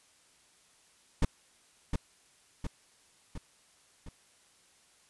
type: noise with echo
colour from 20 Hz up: brown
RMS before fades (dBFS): -23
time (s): 1.22-1.25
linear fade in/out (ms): 5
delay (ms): 710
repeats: 4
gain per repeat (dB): -5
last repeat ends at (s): 4.09
effects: white hiss -64 dBFS RMS until 5.09 s + resampled to 24000 Hz